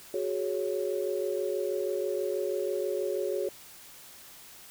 sine chord, F# suspended second, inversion none, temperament just, 370 / 416.2 / 555 Hz, F#4 / G#4 / C#5, 0 / +4 / +2 cents, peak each -32 / -32 / -33 dBFS, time 0.14-3.49 s, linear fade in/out 2 ms, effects white hiss -50 dBFS RMS until 4.7 s

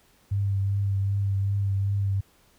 sine tone with vibrato, 99 Hz, G2, 18 cents sharp, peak -22 dBFS, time 0.31-2.21 s, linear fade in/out 10 ms, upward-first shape triangle, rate 2.6 Hz, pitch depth 26 cents each way, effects pink hiss -61 dBFS RMS until 2.58 s

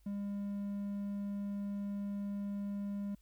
triangle tone, 201.6 Hz, G3, 49 cents sharp, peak -34 dBFS, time 0.06-3.15 s, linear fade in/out 5 ms, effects added 50 Hz sine -63 dBFS peak until 3.21 s + white hiss -75 dBFS RMS until 3.21 s

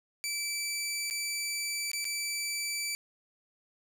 15% pulse tone with dropouts, 2320 Hz, D7, 22 cents flat, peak -25 dBFS, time 0.24-2.95 s, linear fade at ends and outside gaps 0 ms, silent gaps 1.1-1.109 / 1.916-1.933 / 2.044-2.052 s, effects none

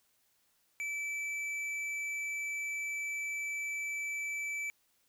sine tone with hard clipping, 2314 Hz, D7, 26 cents flat, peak -36 dBFS, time 0.8-4.7 s, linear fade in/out 0 ms, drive 7 dB, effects white hiss -73 dBFS RMS until 5.08 s

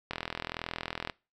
click train, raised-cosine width 0.3 ms, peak -17 dBFS, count 42, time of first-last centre 0.11-1.098 s, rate 41.5 Hz, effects noise-tail reverb RT60 0.3 s tail -23 dB re dry

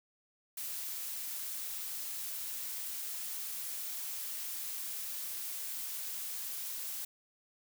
blue noise, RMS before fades -40 dBFS, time 0.57-7.05 s, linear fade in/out 5 ms, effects none

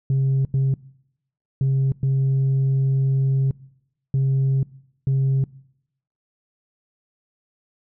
sine tone bursts at uneven times, 134.6 Hz, C3, 49 cents sharp, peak -14 dBFS, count 6, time 0.1-0.45 / 0.54-0.74 / 1.61-1.92 / 2.03-3.51 / 4.14-4.63 / 5.07-5.44 s, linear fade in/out 2 ms, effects noise-tail reverb RT60 0.8 s tail -23 dB re dry + tanh soft clip ceiling -15 dBFS

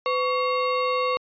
square ring-modulated tone, 814 Hz, G#5, 35 cents flat, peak -19 dBFS, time 0.06-1.17 s, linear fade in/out 0 ms, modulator 308 Hz, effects resampled to 11025 Hz

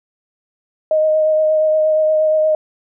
sine tone with vibrato, 622.3 Hz, D#5, in tune, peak -11 dBFS, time 0.91-2.55 s, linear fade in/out 2 ms, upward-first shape triangle, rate 8.5 Hz, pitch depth 17 cents each way, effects none

